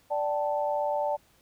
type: chord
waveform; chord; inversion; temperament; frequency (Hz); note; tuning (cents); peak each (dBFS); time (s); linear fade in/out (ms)
sine; D suspended fourth; none; equal with one note detuned; 587.3 / 771.4 / 880; D5 / G5 / A5; 0 / -28 / 0; -28 / -33 / -30; 0.1-1.17; 20
effects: pink hiss -63 dBFS RMS until 1.41 s